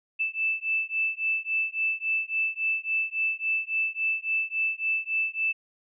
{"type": "beating tone pair", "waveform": "sine", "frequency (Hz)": [2637, 2640.6], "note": ["E7", "E7"], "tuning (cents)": [0, 2], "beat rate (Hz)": 3.6, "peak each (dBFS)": -28, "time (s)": [0.19, 5.53], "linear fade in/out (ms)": 20, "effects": []}